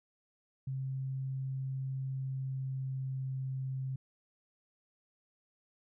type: tone with pitch glide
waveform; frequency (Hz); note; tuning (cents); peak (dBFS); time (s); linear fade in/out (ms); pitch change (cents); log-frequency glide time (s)
sine; 133.1 to 132.18; C3 to C3; +30 to +18; -34; 0.67-3.96; 5; -12; 2.1-3.36
effects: none